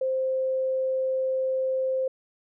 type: tone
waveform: sine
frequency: 523.3 Hz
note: C5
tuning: in tune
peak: -23 dBFS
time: 0.01-2.08 s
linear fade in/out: 5 ms
effects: none